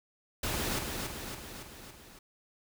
pink noise with echo, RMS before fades -33 dBFS, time 0.43-0.79 s, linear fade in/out 5 ms, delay 280 ms, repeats 5, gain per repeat -4 dB, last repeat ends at 2.19 s, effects none

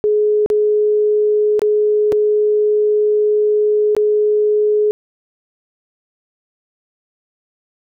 sine tone with dropouts, 421.6 Hz, G#4, 26 cents sharp, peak -11 dBFS, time 0.04-4.91 s, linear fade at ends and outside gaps 0 ms, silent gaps 0.461-0.501 / 1.594-1.618 / 2.121-2.126 / 3.95-3.966 s, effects none

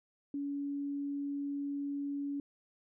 sine tone, 283.2 Hz, C#4, 37 cents sharp, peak -34 dBFS, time 0.34-2.4 s, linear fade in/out 2 ms, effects none

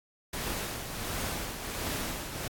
pink noise with tremolo, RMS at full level -33 dBFS, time 0.33-2.48 s, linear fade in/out 5 ms, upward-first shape triangle, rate 1.4 Hz, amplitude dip 55%, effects AAC 64 kbps

